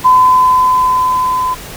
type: tone with level ramp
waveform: sine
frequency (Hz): 1015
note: B5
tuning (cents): +47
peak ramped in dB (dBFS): -3 to -12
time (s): 0.04-1.55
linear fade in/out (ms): 20
effects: pink hiss -29 dBFS RMS until 1.76 s